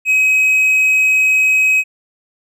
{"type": "tone", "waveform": "triangle", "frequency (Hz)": 2539, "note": "D#7", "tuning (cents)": 34, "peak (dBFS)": -8, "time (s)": [0.05, 1.84], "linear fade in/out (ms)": 50, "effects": []}